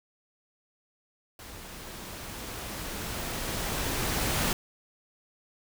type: noise with level ramp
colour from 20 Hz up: pink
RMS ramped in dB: -45 to -27 dBFS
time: 1.39-4.53 s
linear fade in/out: 2 ms
effects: none